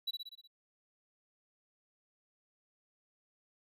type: tone with echo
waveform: triangle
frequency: 3930 Hz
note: B7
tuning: 9 cents flat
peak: -31 dBFS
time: 0.07-0.11 s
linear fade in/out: 10 ms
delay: 61 ms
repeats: 6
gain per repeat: -4 dB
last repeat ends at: 0.476 s
effects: none